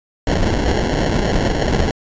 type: noise with sample-and-hold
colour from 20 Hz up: pink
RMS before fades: -17 dBFS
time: 0.27-1.91 s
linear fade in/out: 2 ms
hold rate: 1225 Hz
effects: resampled to 16000 Hz